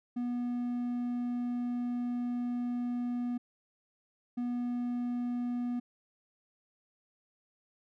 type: tone bursts at uneven times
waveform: triangle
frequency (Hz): 243.3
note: B3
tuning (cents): -26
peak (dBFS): -29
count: 2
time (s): 0.16-3.38 / 4.37-5.8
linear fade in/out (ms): 10
effects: none